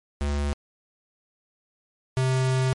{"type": "tone pair in turn", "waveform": "square", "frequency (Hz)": [72, 130.23], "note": ["D2", "C3"], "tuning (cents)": [-34, -8], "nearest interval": "minor seventh", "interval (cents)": 1026, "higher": "second", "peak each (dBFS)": [-24, -21], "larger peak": "second", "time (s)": [[0.21, 0.53], [2.17, 2.73]], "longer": "second", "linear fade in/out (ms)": 0, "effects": ["MP3 48 kbps"]}